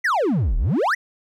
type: exponential two-way sweep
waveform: triangle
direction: down then up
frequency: 2093 to 34.65 to 2093 Hz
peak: -15 dBFS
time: 0.04-0.95 s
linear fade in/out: 10 ms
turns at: 0.57 s
effects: none